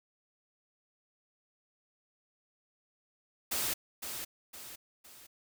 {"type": "noise with echo", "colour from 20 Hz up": "white", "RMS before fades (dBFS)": -33, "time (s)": [3.51, 3.74], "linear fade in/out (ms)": 10, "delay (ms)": 510, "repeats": 3, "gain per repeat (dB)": -7, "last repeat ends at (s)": 5.27, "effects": []}